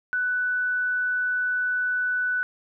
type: tone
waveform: sine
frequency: 1490 Hz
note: F#6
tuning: 12 cents sharp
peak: -22 dBFS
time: 0.13-2.43 s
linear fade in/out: 0 ms
effects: none